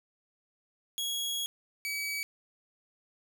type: tone pair in turn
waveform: sawtooth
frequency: 3322 / 2281 Hz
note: G#7 / C#7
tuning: 0 / +49 cents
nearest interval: perfect fifth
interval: 651 cents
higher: first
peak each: -28 / -29 dBFS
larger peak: first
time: 0.98-1.46 / 1.85-2.23 s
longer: first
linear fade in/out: 0 ms
effects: none